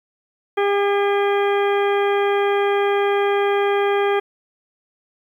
harmonic tone with a mistuned harmonic, 402.7 Hz, G4, 47 cents sharp, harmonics 1 / 2 / 3 / 4 / 5 / 6 / 8, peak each -17 / -23 / -27 / -29 / -31 / -33 / -35 dBFS, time 0.57-4.2 s, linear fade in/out 10 ms, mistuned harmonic 4, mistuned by +17 cents, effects 9-bit

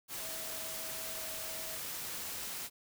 sine tone in noise, 644 Hz, E5, 41 cents flat, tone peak -50 dBFS, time 0.18-1.8 s, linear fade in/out 50 ms, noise white, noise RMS -41 dBFS, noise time 0.08-2.7 s, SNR -12 dB, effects none

